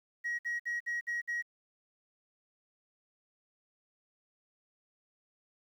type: tone bursts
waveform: sine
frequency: 1900 Hz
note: A#6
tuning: 33 cents sharp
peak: -30 dBFS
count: 6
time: 0.24-1.425 s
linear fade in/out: 20 ms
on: 150 ms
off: 57 ms
effects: tanh soft clip ceiling -30 dBFS + 11-bit

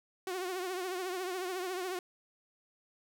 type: tone with vibrato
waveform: sawtooth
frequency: 367.3 Hz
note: F#4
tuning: 13 cents flat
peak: -31 dBFS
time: 0.27-1.99 s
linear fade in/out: 2 ms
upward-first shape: triangle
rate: 14 Hz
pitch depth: 89 cents each way
effects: none

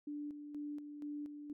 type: tone with tremolo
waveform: sine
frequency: 293.7 Hz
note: D4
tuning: in tune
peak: -40 dBFS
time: 0.07-1.53 s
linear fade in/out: 5 ms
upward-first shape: square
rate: 2.1 Hz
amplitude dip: 50%
effects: none

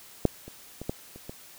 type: clicks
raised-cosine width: 2 ms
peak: -6 / -28 / -23 / -15 / -30 / -24 dBFS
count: 6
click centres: 0.253 / 0.48 / 0.816 / 0.895 / 1.16 / 1.295 s
effects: white hiss -50 dBFS RMS until 1.58 s

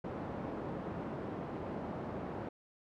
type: band-pass noise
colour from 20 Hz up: pink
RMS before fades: -41 dBFS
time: 0.04-2.49 s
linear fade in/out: 5 ms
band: 130 to 840 Hz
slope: 12 dB/octave
effects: none

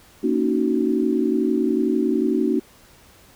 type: chord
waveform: sine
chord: D# minor seventh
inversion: second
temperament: just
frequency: 233.3 / 280 / 311.1 / 373.4 Hz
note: A#3 / C#4 / D#4 / F#4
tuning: +2 / +18 / 0 / +16 cents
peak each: -23 dBFS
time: 0.23-2.6 s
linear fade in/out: 10 ms
effects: pink hiss -51 dBFS RMS until 3.35 s

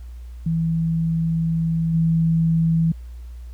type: tone with level steps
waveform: sine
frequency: 163.9 Hz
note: E3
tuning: 10 cents flat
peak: -18 / -15 dBFS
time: 0.46-2.92 s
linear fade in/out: 5 ms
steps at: 1.93 s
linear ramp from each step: 20 ms
effects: added 60 Hz sine -33 dBFS peak until 3.53 s + pink hiss -58 dBFS RMS until 3.53 s

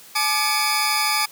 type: tone cluster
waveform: sawtooth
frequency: 854 / 1193 / 2254 / 4971 Hz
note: G#5 / D6 / C#7 / D#8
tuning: +48 / +27 / +28 / -2 cents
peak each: -21 dBFS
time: 0.15-1.26 s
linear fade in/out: 10 ms
effects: white hiss -45 dBFS RMS until 1.31 s + high-pass 150 Hz 12 dB/octave

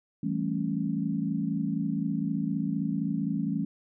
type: chord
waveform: sine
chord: A dominant seventh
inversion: second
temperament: equal with one note detuned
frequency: 164.81 / 196 / 220 / 275.6 Hz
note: E3 / G3 / A3 / C#4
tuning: 0 / 0 / 0 / -10 cents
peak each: -32 dBFS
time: 0.23-3.65 s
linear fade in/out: 5 ms
effects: none

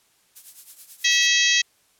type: noise with tremolo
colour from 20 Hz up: violet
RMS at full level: -36 dBFS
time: 0.35-1.28 s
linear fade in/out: 20 ms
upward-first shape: triangle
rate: 9.2 Hz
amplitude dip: 80%
type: harmonic tone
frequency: 648 Hz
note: E5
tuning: 30 cents flat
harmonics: 3 / 4 / 5 / 6 / 7 / 8 / 9 / 10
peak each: -22 / -23 / -23 / -24 / -28 / -30 / -27 / -26 dBFS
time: 1.04-1.62 s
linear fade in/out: 10 ms
effects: white hiss -62 dBFS RMS until 1.99 s + low-pass 12000 Hz 12 dB/octave

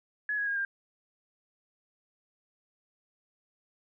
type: tone with pitch steps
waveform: sine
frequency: 1694 / 1661.1 / 1628.8 / 1597.1 Hz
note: G#6 / G#6 / G#6 / G6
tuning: +34 / 0 / -34 / +32 cents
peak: -28 dBFS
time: 0.29-0.65 s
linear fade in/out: 2 ms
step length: 90 ms
effects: none

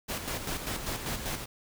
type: noise with tremolo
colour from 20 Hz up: pink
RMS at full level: -33 dBFS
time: 0.08-1.46 s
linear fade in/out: 20 ms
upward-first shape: square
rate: 5.1 Hz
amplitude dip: 50%
effects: none

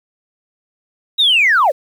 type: linear sweep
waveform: sine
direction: down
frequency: 3878 to 470.4 Hz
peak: -8 dBFS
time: 1.18-1.72 s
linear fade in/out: 20 ms
effects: tanh soft clip ceiling -5 dBFS + 7-bit

